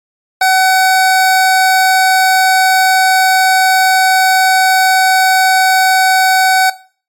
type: tone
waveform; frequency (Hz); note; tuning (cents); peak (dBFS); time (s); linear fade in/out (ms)
25% pulse; 754; F#5; +32; -4; 0.41-6.7; 5
effects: noise-tail reverb RT60 0.4 s tail -17 dB re dry + MP3 64 kbps